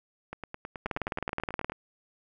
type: two click trains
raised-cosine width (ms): 0.5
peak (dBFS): -15 / -22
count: 17 / 14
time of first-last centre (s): 0.86-1.698 / 0.33-1.72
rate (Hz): 19.1 / 9.35
effects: none

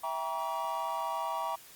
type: chord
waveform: triangle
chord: E diminished seventh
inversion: none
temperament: just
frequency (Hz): 659.3 / 791.1 / 949.3 / 1139.2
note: E5 / G5 / Bb5 / Db6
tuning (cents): 0 / +16 / +31 / +47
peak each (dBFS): -37 / -37 / -33 / -36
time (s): 0.03-1.56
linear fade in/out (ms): 10
effects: white hiss -53 dBFS RMS until 1.75 s + Opus 32 kbps

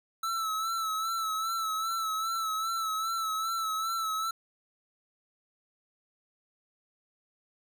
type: tone with vibrato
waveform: square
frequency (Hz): 1315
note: E6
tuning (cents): -5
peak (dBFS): -30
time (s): 0.23-4.31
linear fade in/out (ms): 5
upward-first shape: sine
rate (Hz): 2.5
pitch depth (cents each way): 44
effects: none

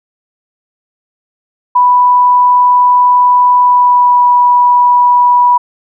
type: tone with pitch glide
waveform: sine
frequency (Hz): 987.8 to 978.7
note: B5 to B5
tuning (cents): 0 to -16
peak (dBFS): -4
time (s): 1.75-5.58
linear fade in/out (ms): 10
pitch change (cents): -16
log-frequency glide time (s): 3.61-4.26
effects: none

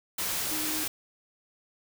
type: tone in noise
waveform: sine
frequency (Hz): 309.6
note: D#4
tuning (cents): -9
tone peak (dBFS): -36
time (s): 0.51-0.84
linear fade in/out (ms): 5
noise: white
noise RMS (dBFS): -31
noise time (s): 0.18-0.88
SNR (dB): -8
effects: none

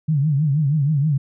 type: tone with vibrato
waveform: sine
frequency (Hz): 146.83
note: D3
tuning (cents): 0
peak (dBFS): -15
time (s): 0.08-1.18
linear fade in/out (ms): 10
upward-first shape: triangle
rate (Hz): 6.3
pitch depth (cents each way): 170
effects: none

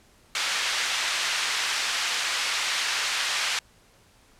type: band-pass noise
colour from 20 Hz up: pink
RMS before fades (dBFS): -27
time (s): 0.35-3.59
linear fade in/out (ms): 2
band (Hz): 1600 to 6000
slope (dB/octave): 12
effects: pink hiss -58 dBFS RMS until 4.39 s + low-pass 11000 Hz 12 dB/octave

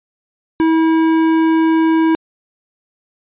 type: tone with tanh clipping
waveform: sine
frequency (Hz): 323.1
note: E4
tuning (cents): -35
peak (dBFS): -12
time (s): 0.6-2.15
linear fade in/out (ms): 0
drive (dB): 14
effects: resampled to 8000 Hz

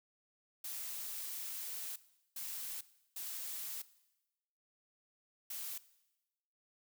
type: noise bursts at uneven times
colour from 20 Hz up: blue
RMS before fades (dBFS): -43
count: 4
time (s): 0.64-1.96 / 2.36-2.81 / 3.16-3.82 / 5.5-5.78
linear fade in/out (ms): 5
effects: noise-tail reverb RT60 1.0 s tail -18 dB re dry

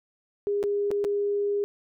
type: tone with dropouts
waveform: sine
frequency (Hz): 407.1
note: G#4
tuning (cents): -35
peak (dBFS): -23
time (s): 0.47-1.64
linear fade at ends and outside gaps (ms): 0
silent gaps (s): 0.629-0.638 / 0.906-0.914 / 1.042-1.048
effects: none

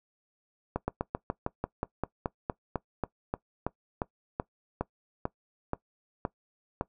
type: slowing click train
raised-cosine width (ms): 1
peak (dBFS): -15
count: 22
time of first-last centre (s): 0.76-6.811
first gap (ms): 120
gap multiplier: 1.08
effects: noise-tail reverb RT60 0.1 s tail -20 dB re dry

